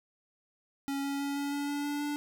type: tone with pitch steps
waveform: square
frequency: 277.2 / 279.3 / 281.4 / 283.5 / 285.7 / 287.8 / 290 / 292.2 Hz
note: C#4 / C#4 / C#4 / C#4 / D4 / D4 / D4 / D4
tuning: 0 / +13 / +26 / +39 / -48 / -35 / -22 / -9 cents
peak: -32 dBFS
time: 0.88-2.16 s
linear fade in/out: 0 ms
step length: 160 ms
effects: none